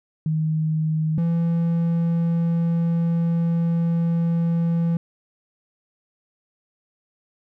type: tone pair in turn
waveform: sine / triangle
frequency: 157 / 167.93 Hz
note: D#3 / E3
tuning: +16 / +32 cents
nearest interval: minor second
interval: 116 cents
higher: second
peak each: -19 / -16 dBFS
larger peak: second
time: 0.26-1.18 / 1.18-4.97 s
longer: second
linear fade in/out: 2 ms
effects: none